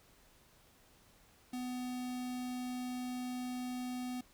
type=tone with notch filter; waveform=square; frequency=250 Hz; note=B3; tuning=21 cents sharp; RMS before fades=-40 dBFS; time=1.53-4.21 s; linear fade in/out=5 ms; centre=1500 Hz; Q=1.6; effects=pink hiss -65 dBFS RMS until 4.33 s